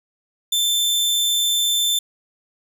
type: tone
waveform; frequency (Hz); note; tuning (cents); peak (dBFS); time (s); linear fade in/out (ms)
sawtooth; 3546; A7; +13; -14; 0.52-1.99; 5
effects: none